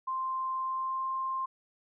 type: tone with pitch glide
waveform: sine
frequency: 1046.5 to 1054.4 Hz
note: C6 to C6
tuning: 0 to +13 cents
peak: -30 dBFS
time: 0.07-1.46 s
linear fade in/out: 10 ms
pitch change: +13 cents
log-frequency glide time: 0.58-1.09 s
effects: none